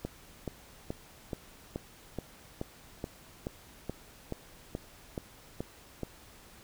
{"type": "click train", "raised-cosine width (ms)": 2, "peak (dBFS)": -21, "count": 15, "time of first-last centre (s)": [0.05, 6.033], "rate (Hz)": 2.34, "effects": ["pink hiss -55 dBFS RMS until 6.63 s"]}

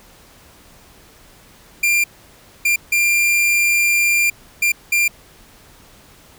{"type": "tone bursts at uneven times", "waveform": "45% pulse", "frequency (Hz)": 2387, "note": "D7", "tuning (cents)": 28, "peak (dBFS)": -13, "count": 5, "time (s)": [[1.83, 2.04], [2.65, 2.76], [2.92, 4.3], [4.62, 4.72], [4.92, 5.08]], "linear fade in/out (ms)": 5, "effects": ["pink hiss -47 dBFS RMS until 6.38 s"]}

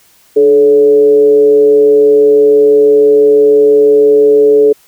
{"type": "tone with frequency modulation", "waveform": "sine", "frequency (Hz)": 430, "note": "A4", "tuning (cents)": -40, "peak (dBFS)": -3, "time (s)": [0.36, 4.73], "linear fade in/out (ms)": 10, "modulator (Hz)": 134, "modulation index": 0.37, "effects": ["white hiss -47 dBFS RMS until 4.87 s"]}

